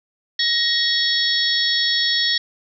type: tone cluster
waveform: sine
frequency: 1883 / 3351 / 3803 / 4427 / 5400 Hz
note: A#6 / G#7 / A#7 / C#8 / E8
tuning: +17 / +15 / +34 / -3 / +41 cents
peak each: -23 dBFS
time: 0.39-2.38 s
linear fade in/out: 5 ms
effects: none